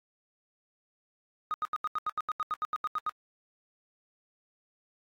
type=tone bursts; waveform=sine; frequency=1244.5 Hz; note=D#6; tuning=in tune; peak=-26 dBFS; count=15; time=1.51-3.094 s; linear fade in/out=0 ms; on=30 ms; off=81 ms; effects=tanh soft clip ceiling -26 dBFS + AAC 48 kbps